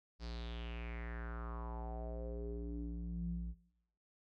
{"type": "tone with low-pass filter sweep", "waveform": "square", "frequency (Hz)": 58.27, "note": "A#1", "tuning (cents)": 0, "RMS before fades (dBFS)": -43, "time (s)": [0.19, 3.55], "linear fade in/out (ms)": 50, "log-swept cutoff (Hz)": [4900, 130], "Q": 4.8, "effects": ["noise-tail reverb RT60 0.8 s tail -19 dB re dry"]}